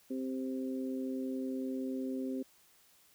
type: harmonic tone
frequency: 130.81 Hz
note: C3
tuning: in tune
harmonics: 2 / 3 / 4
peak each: -35 / -42 / -45 dBFS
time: 0.1-2.43 s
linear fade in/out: 10 ms
effects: white hiss -65 dBFS RMS until 3.14 s